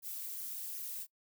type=noise with flanger; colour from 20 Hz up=violet; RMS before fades=-42 dBFS; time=0.02-1.07 s; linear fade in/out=50 ms; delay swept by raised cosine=0.23 to 4.83 ms; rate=2.7 Hz; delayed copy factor=-0.8; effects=noise-tail reverb RT60 0.1 s tail -22 dB re dry